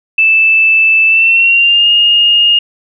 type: tone with pitch glide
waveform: sine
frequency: 2637 to 2843 Hz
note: E7 to F7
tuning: 0 to +30 cents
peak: -5 dBFS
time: 0.18-2.59 s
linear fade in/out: 5 ms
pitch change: +130 cents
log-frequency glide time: 1.07-1.89 s
effects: none